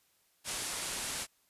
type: low-pass noise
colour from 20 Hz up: white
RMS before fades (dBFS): -38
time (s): 0.44-1.27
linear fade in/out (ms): 50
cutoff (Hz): 11000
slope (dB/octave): 48
effects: white hiss -71 dBFS RMS until 1.49 s + resampled to 32000 Hz